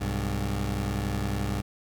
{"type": "tone pair together", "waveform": "20% pulse", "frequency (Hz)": [63.75, 101.2], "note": ["C2", "G#2"], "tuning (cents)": [-44, -44], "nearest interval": "minor sixth", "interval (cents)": 800, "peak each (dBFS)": -25, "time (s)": [0, 1.62], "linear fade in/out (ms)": 20, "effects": []}